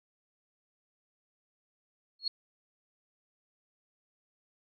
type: tone with exponential growth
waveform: sine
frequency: 4311 Hz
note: C#8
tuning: 49 cents flat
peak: -25 dBFS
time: 2.19-2.28 s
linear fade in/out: 5 ms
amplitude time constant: 18 ms
effects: none